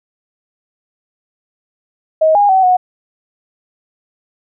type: tone with pitch steps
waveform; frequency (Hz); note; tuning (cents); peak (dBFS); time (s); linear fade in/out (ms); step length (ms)
sine; 632 / 817 / 760 / 732; D#5 / G#5 / F#5 / F#5; +27 / -29 / +46 / -19; -7; 2.21-2.77; 10; 140
effects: none